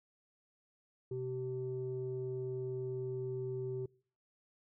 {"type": "tone pair together", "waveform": "sine", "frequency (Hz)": [128.08, 383.8], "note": ["C3", "G4"], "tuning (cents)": [-37, -37], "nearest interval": "octave + perfect fifth", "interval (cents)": 1900, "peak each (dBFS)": [-40, -37], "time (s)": [1.11, 3.86], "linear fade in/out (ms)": 5, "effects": ["noise-tail reverb RT60 0.5 s tail -25 dB re dry", "tanh soft clip ceiling -30 dBFS"]}